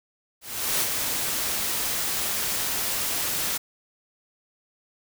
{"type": "noise with ADSR envelope", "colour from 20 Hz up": "white", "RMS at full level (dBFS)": -23, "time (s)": [0.41, 3.58], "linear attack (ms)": 400, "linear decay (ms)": 43, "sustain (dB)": -4, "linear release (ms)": 11, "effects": []}